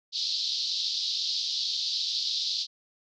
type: band-pass noise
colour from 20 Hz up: pink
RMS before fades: -30 dBFS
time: 0.12-2.67 s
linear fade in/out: 50 ms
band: 3700 to 5000 Hz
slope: 48 dB/octave
effects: none